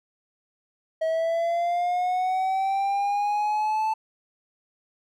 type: linear sweep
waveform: triangle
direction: up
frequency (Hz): 639 to 880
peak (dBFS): -20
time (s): 1.01-3.94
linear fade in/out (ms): 10
effects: none